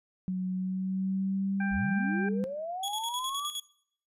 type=tone with pitch glide; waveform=sine; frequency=185 to 197.14 Hz; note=F#3 to G3; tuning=0 to +10 cents; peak=-28 dBFS; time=0.28-2.44 s; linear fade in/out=0 ms; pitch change=+110 cents; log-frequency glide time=0.52-1.68 s
type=harmonic tone; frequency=790 Hz; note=G5; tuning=13 cents sharp; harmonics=1 / 2 / 3; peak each=-39 / -34 / -44 dBFS; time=1.6-2.29 s; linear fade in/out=5 ms
type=linear sweep; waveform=sine; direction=up; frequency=34.3 to 1214 Hz; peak=-33 dBFS; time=1.7-3.51 s; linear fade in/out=50 ms
type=tone with tremolo; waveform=sawtooth; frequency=3354 Hz; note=G#7; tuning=16 cents sharp; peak=-29 dBFS; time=2.83-3.6 s; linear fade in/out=5 ms; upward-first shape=square; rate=9.7 Hz; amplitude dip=60%
effects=noise-tail reverb RT60 0.6 s tail -19 dB re dry + resampled to 32000 Hz